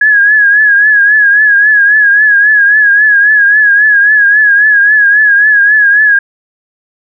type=tone with vibrato; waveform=sine; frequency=1671 Hz; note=G#6; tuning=10 cents sharp; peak=-3 dBFS; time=0.01-6.19 s; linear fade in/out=5 ms; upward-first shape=triangle; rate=3.7 Hz; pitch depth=77 cents each way; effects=none